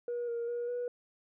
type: tone with pitch steps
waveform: sine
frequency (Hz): 480.3 / 469.2 / 478.3 / 487.2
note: B4 / A#4 / A#4 / B4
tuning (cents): -48 / +11 / +44 / -24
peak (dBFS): -31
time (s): 0.08-0.88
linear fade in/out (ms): 2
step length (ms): 200
effects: tanh soft clip ceiling -30 dBFS